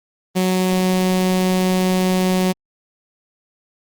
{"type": "tone with notch filter", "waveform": "sawtooth", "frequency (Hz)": 185, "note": "F#3", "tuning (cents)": 0, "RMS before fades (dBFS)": -17, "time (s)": [0.35, 2.53], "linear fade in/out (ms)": 20, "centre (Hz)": 1400, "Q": 1.8, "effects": ["Opus 24 kbps"]}